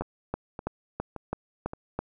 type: two click trains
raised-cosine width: 1 ms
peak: -15 / -22 dBFS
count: 7 / 4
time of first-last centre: 0.01-1.99 / 0.02-1.734 s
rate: 3.03 / 1.75 Hz
effects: none